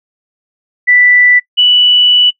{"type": "tone pair in turn", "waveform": "sine", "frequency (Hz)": [1975.5, 2960], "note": ["B6", "F#7"], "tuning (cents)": [0, 0], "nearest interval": "perfect fifth", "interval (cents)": 700, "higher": "second", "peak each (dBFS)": -4, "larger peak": "neither", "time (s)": [[0.87, 1.4], [1.57, 2.31]], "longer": "second", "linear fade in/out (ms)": 20, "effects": ["noise-tail reverb RT60 0.1 s tail -22 dB re dry"]}